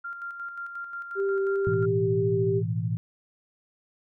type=tone with tremolo; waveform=sine; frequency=1390 Hz; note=F6; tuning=9 cents flat; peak=-32 dBFS; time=0.04-1.86 s; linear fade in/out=10 ms; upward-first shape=square; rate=5.6 Hz; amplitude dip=45%
type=tone with vibrato; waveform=sine; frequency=392 Hz; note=G4; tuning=in tune; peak=-23 dBFS; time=1.15-2.63 s; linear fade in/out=50 ms; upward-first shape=triangle; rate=2.9 Hz; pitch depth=10 cents each way
type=chord; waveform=sine; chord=A suspended second; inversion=none; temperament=equal; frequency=110 / 123.47 / 164.81 Hz; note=A2 / B2 / E3; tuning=0 / 0 / 0 cents; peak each=-28 / -31 / -30 dBFS; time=1.67-2.97 s; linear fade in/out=0 ms
effects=none